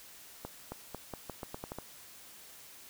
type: accelerating click train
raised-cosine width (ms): 1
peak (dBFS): -25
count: 10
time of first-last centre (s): 0.45-1.786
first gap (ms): 270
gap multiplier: 0.84
effects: white hiss -53 dBFS RMS until 2.89 s